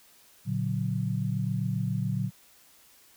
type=chord; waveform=sine; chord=Bb augmented; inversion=none; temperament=equal with one note detuned; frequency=116.54 / 143.81 / 185 Hz; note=Bb2 / D3 / F#3; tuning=0 / -36 / 0 cents; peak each=-30 / -31 / -31 dBFS; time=0.45-2.31 s; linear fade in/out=50 ms; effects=white hiss -58 dBFS RMS until 3.16 s